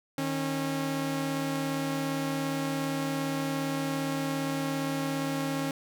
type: tone pair together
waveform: sawtooth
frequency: 155.05 / 272.7 Hz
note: D#3 / C#4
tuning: -6 / -28 cents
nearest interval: minor seventh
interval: 978 cents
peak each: -30 / -26 dBFS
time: 0.18-5.71 s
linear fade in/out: 2 ms
effects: none